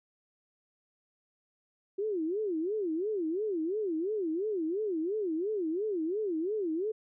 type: tone with vibrato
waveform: sine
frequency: 370 Hz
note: F#4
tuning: in tune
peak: -29 dBFS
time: 1.98-6.92 s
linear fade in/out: 10 ms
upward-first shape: sine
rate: 2.9 Hz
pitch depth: 290 cents each way
effects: none